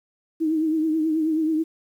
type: tone with vibrato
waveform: sine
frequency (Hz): 315.7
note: D#4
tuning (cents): +25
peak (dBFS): -19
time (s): 0.4-1.64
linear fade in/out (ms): 20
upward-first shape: triangle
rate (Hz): 9.3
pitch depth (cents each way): 64
effects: 9-bit